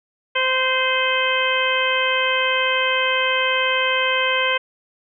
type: harmonic tone with a mistuned harmonic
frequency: 519 Hz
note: C5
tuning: 14 cents flat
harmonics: 1 / 2 / 3 / 4 / 5 / 6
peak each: -24 / -24 / -24 / -24 / -24 / -24 dBFS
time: 0.35-4.58 s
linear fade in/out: 10 ms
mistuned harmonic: 5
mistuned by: -18 cents
effects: none